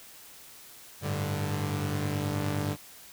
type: chord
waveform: sawtooth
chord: G suspended second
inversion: none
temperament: equal with one note detuned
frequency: 98 / 107.55 / 146.83 Hz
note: G2 / A2 / D3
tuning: 0 / -39 / 0 cents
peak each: -28 / -33 / -28 dBFS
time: 1.01-2.77 s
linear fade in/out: 50 ms
effects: white hiss -50 dBFS RMS until 3.12 s